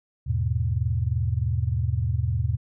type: chord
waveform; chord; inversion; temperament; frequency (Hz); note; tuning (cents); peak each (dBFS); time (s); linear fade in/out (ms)
sine; E major; none; equal with one note detuned; 80.57 / 103.83 / 123.47; E2 / G#2 / B2; -39 / 0 / 0; -26; 0.26-2.57; 20
effects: none